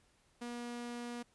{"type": "tone", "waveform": "sawtooth", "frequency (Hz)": 239.9, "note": "A#3", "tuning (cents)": 50, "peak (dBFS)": -37, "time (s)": [0.41, 1.23], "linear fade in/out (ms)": 10, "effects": ["pink hiss -71 dBFS RMS until 1.34 s", "resampled to 24000 Hz"]}